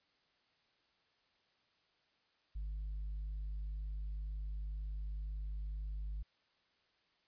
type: tone with tanh clipping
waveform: sine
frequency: 51 Hz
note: G#1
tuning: 31 cents flat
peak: -39 dBFS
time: 2.55-6.23 s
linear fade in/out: 10 ms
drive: 1 dB
effects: white hiss -75 dBFS RMS until 7.27 s + resampled to 11025 Hz